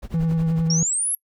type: noise with tremolo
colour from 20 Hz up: brown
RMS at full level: -32 dBFS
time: 0.02-0.68 s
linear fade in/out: 10 ms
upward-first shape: sine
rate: 11 Hz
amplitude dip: 95%
type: tone with vibrato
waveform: triangle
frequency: 163.1 Hz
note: E3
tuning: 18 cents flat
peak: -16 dBFS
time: 0.14-0.83 s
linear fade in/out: 2 ms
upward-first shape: square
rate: 11 Hz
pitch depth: 17 cents each way
type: exponential sweep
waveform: sine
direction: up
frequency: 5430 to 11460 Hz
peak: -20 dBFS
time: 0.7-1.15 s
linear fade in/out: 2 ms
effects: noise-tail reverb RT60 0.1 s tail -26 dB re dry

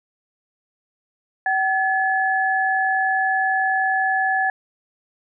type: tone pair together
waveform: sine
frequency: 762.6 / 1712 Hz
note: G5 / A6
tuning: -48 / -48 cents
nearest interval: octave + major second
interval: 1400 cents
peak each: -20 dBFS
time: 1.46-4.5 s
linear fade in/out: 2 ms
effects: none

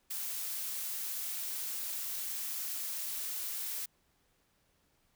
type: noise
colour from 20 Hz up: blue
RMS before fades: -38 dBFS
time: 0.1-3.86 s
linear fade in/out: 10 ms
effects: pink hiss -73 dBFS RMS until 5.15 s

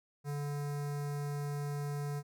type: tone with notch filter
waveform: square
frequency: 144.6 Hz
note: D3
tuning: 27 cents flat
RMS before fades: -37 dBFS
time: 0.24-2.23 s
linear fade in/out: 50 ms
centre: 3100 Hz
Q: 0.93
effects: none

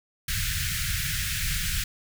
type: band-stop noise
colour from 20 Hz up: pink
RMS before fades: -28 dBFS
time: 0.28-1.84 s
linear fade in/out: 5 ms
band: 160 to 1500 Hz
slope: 48 dB/octave
effects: none

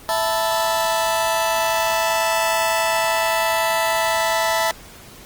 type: chord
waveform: sawtooth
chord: E suspended fourth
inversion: none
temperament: just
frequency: 659.3 / 879 / 988.9 Hz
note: E5 / A5 / B5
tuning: 0 / -2 / +2 cents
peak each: -17 / -18 / -21 dBFS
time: 0.09-4.71 s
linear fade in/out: 0 ms
effects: pink hiss -42 dBFS RMS until 5.25 s + Opus 24 kbps

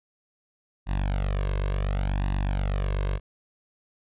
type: tone with flanger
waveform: sawtooth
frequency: 48.17 Hz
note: G1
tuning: 30 cents flat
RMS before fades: -26 dBFS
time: 0.86-3.2 s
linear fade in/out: 50 ms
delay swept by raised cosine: 1.1 to 1.89 ms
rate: 0.69 Hz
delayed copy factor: +0.9
effects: resampled to 8000 Hz

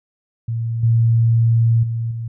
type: tone with level steps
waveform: sine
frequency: 115.1 Hz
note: A#2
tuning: 22 cents flat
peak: -19 / -11 / -19 / -23 dBFS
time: 0.48-2.28 s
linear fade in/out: 5 ms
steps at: 0.83 / 1.83 / 2.11 s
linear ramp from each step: 5 ms
effects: none

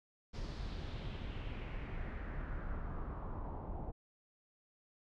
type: noise with low-pass filter sweep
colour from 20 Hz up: brown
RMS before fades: -42 dBFS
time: 0.33-3.92 s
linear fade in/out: 20 ms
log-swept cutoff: 5200 to 760 Hz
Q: 2.6
effects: none

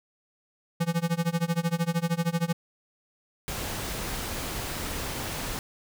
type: tone with tremolo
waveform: square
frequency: 168.5 Hz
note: E3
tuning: 38 cents sharp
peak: -22 dBFS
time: 0.8-2.53 s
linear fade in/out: 10 ms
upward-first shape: sine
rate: 13 Hz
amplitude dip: 95%
type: noise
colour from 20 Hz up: pink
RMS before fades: -33 dBFS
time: 3.48-5.59 s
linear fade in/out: 0 ms
effects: none

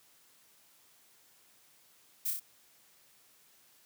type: noise with echo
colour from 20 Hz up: violet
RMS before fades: -33 dBFS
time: 2.25-2.31 s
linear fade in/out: 10 ms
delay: 30 ms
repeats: 3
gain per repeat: -3 dB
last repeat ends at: 2.4 s
effects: white hiss -64 dBFS RMS until 3.85 s + high-pass 80 Hz 12 dB/octave

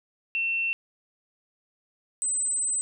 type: tone pair in turn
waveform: sine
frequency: 2700 / 8091 Hz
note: E7 / B8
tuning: +41 / +41 cents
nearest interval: octave + perfect fifth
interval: 1900 cents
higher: second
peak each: -24 dBFS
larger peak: neither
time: 0.35-0.73 / 2.22-2.81 s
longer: second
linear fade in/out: 0 ms
effects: none

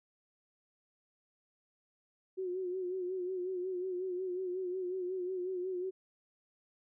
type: tone with vibrato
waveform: sine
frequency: 367 Hz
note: F#4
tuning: 14 cents flat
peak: -34 dBFS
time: 2.37-5.91 s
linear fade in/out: 20 ms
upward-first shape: sine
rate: 5.5 Hz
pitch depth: 57 cents each way
effects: none

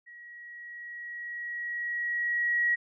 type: tone with level ramp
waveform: sine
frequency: 1909 Hz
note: A#6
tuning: 41 cents sharp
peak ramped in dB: -46 to -22 dBFS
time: 0.06-2.76 s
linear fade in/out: 20 ms
effects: none

